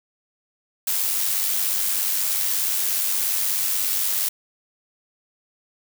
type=noise with amplitude modulation; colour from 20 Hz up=blue; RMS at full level=-21 dBFS; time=0.87-4.29 s; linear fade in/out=5 ms; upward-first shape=sine; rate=96.8 Hz; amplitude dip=40%; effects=none